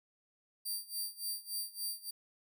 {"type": "tone with tremolo", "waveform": "10% pulse", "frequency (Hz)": 4699, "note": "D8", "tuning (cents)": 0, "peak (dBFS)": -28, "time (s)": [0.65, 2.11], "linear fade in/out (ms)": 10, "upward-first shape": "sine", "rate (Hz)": 3.5, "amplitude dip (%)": 90, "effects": []}